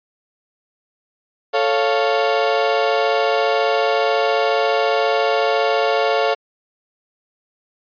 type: chord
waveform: 35% pulse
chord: A augmented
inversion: none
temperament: equal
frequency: 440 / 554.4 / 698.5 Hz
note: A4 / C#5 / E#5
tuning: 0 / 0 / 0 cents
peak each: -18 dBFS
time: 1.53-6.35 s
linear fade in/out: 20 ms
effects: resampled to 11025 Hz